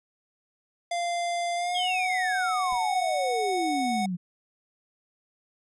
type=tone with pitch glide; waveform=square; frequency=693 to 738.5 Hz; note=F5 to F#5; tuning=-14 to -3 cents; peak=-27 dBFS; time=0.91-4.06 s; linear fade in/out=5 ms; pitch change=+111 cents; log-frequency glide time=1.55-1.91 s
type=exponential sweep; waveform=sine; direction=down; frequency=3373 to 170.9 Hz; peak=-27 dBFS; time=1.74-4.17 s; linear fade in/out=20 ms
type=noise with exponential decay; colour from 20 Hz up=brown; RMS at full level=-41 dBFS; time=2.72-2.83 s; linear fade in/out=2 ms; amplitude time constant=23 ms
effects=resampled to 24000 Hz